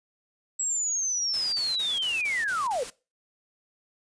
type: linear sweep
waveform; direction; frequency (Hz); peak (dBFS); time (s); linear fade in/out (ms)
sine; down; 7750 to 442.5; -25; 0.59-2.84; 10
type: noise bursts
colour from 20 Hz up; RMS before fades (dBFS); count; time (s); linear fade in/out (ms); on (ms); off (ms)
white; -39; 7; 1.33-2.904; 10; 200; 29
effects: noise-tail reverb RT60 0.3 s tail -21 dB re dry + resampled to 22050 Hz